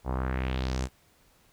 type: tone with low-pass filter sweep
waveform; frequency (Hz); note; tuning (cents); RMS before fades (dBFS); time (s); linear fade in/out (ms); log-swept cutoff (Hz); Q
sawtooth; 64.4; C2; -27; -30; 0.04-0.89; 50; 820 to 8500; 2.2
effects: pink hiss -63 dBFS RMS until 1.52 s